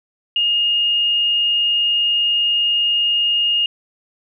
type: tone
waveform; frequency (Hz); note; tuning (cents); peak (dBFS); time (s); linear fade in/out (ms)
sine; 2845; F7; +31; -14; 0.36-3.66; 2
effects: none